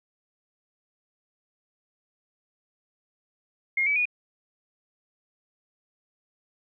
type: tone with pitch steps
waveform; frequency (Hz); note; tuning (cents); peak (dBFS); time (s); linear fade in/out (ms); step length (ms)
sine; 2138 / 2291 / 2456; C7 / D7 / D#7; +37 / -44 / -23; -21; 3.77-4.055; 5; 95
effects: none